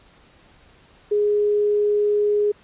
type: tone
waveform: sine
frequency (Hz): 415.3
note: G#4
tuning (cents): 0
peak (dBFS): -16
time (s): 1.11-2.52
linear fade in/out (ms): 10
effects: pink hiss -53 dBFS RMS until 2.63 s + resampled to 8000 Hz